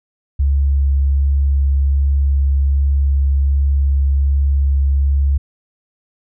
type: tone with vibrato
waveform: sine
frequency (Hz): 69.3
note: C#2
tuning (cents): 0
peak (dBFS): -11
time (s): 0.39-5.38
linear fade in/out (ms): 10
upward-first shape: sine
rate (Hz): 1.3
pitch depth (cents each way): 9
effects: none